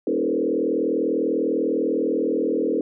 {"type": "tone with frequency modulation", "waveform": "sine", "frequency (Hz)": 378, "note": "F#4", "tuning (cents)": 37, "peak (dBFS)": -19, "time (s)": [0.07, 2.81], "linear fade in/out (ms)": 2, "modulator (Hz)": 40.1, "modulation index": 3, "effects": []}